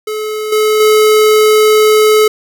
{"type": "tone with level steps", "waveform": "square", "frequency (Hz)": 429.5, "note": "A4", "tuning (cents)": -42, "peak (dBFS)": [-17, -9, -6], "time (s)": [0.07, 2.28], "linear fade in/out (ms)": 5, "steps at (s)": [0.52, 0.8], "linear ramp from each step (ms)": 5, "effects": []}